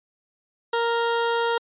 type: tone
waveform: 20% pulse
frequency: 466.2 Hz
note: A#4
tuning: in tune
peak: -16 dBFS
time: 0.73-1.58 s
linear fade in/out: 5 ms
effects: resampled to 8000 Hz